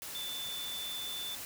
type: tone in noise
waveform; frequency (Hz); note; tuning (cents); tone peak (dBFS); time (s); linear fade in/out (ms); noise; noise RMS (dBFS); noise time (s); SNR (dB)
sine; 3520; A7; 0; -38; 0.15-1.35; 0; white; -43; 0.02-1.45; +2
effects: none